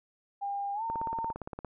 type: tone with pitch glide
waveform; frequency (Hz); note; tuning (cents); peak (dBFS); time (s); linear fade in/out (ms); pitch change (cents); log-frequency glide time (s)
sine; 802 to 910.7; G5 to A#5; +39 to -41; -31; 0.41-1.33; 20; +220; 0.74-0.83
type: click train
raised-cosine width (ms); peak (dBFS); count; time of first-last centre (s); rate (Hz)
1; -24; 14; 0.9-1.647; 17.4
effects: none